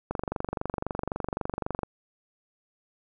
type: click train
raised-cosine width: 1 ms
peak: -15 dBFS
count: 42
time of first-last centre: 0.11-1.833 s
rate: 23.8 Hz
effects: none